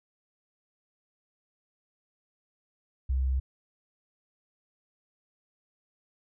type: tone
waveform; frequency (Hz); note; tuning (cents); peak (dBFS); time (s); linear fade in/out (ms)
sine; 65.41; C2; 0; -24; 3.09-3.4; 10
effects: none